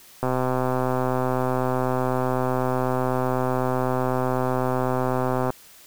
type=click train; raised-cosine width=1 ms; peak=-10 dBFS; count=676; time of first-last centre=0.23-5.503 s; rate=128 Hz; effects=white hiss -49 dBFS RMS until 5.86 s